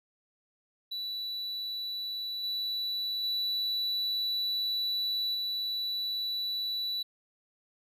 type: tone with level steps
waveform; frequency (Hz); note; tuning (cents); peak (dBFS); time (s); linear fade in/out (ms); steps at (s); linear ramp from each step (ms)
triangle; 3951; B7; 0; -32 / -29 / -27 / -29; 0.91-7.03; 10; 2.43 / 3.23 / 5.34; 10
effects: none